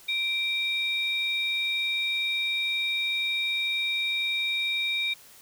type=tone pair together; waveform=sine; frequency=2349 / 3729 Hz; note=D7 / A#7; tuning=0 / 0 cents; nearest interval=minor sixth; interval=800 cents; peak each=-27 dBFS; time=0.08-5.14 s; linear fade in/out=10 ms; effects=tanh soft clip ceiling -18 dBFS + white hiss -52 dBFS RMS until 5.41 s